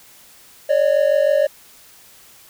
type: tone pair together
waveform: triangle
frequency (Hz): 558 / 604.4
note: C#5 / D5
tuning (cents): +11 / +50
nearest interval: minor second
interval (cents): 139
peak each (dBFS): -14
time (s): 0.69-1.47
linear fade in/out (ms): 10
effects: white hiss -47 dBFS RMS until 2.49 s